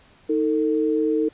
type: tone pair together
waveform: sine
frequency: 314.7 / 447.8 Hz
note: D#4 / A4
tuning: +20 / +30 cents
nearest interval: tritone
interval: 610 cents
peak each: -21 dBFS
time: 0.29-1.29 s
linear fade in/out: 10 ms
effects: pink hiss -54 dBFS RMS until 1.33 s + resampled to 8000 Hz